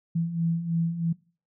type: beating tone pair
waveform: sine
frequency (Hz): 164.5 / 167.6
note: E3 / E3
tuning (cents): -3 / +29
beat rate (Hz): 3.1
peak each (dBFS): -31 / -25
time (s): 0.15-1.13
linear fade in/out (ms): 10
effects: noise-tail reverb RT60 0.4 s tail -22 dB re dry